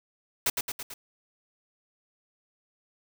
white noise with echo, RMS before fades -25 dBFS, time 0.46-0.5 s, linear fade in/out 5 ms, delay 110 ms, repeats 4, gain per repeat -4 dB, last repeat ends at 0.94 s, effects none

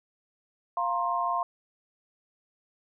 sine chord, F suspended fourth, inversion none, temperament equal with one note detuned, 698.5 / 932.3 / 1058.1 Hz, F5 / Bb5 / C6, 0 / 0 / +19 cents, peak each -30 / -32 / -28 dBFS, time 0.77-1.43 s, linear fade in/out 2 ms, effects none

